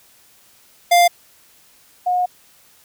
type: tone pair in turn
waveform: square / sine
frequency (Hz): 698.5 / 722.3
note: F5 / F#5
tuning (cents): 0 / -42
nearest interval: minor second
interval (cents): 58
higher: second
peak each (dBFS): -10 / -15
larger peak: first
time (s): 0.91-1.08 / 2.06-2.26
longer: second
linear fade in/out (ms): 10
effects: white hiss -52 dBFS RMS until 2.84 s